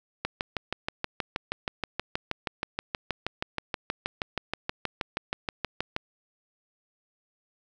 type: click train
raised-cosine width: 0.3 ms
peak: -12 dBFS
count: 37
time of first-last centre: 0.25-5.964 s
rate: 6.3 Hz
effects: none